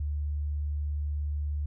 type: tone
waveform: sine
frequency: 73.6 Hz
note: D2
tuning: 4 cents sharp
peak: -28 dBFS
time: 0-1.66 s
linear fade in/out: 5 ms
effects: none